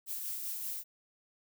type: noise with tremolo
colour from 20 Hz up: violet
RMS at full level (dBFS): -37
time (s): 0.06-0.84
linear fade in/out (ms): 50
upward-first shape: triangle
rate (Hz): 5.2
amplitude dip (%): 35
effects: none